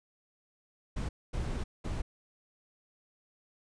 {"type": "noise bursts at uneven times", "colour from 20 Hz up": "brown", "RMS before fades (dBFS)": -34, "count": 3, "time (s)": [[0.96, 1.09], [1.33, 1.64], [1.84, 2.02]], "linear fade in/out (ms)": 10, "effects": ["resampled to 22050 Hz"]}